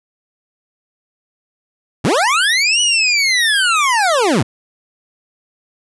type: linear two-way sweep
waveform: 25% pulse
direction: up then down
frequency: 88.3 to 2960 to 88.3 Hz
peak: -8 dBFS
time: 2.04-4.43 s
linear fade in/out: 10 ms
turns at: 2.81 s
effects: resampled to 24000 Hz